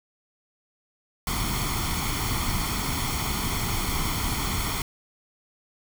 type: noise with comb filter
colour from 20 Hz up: pink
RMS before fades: -27 dBFS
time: 1.27-4.82 s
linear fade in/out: 2 ms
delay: 0.91 ms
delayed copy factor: +0.7
effects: none